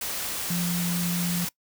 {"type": "tone in noise", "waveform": "sine", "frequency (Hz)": 174.61, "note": "F3", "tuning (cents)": 0, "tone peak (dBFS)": -25, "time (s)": [0.5, 1.45], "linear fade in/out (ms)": 5, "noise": "white", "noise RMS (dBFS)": -31, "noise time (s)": [0.01, 1.49], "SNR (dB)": 3, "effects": ["noise-tail reverb RT60 0.1 s tail -22 dB re dry"]}